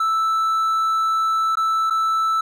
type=tone with dropouts; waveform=triangle; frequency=1318.5 Hz; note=E6; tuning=in tune; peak=-15 dBFS; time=0-2.41 s; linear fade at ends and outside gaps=5 ms; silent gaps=1.555-1.57 / 1.9-1.906 s; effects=none